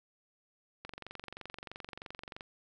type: click train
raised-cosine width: 0.3 ms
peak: -27 dBFS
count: 37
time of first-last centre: 0.85-2.408 s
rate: 23.1 Hz
effects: none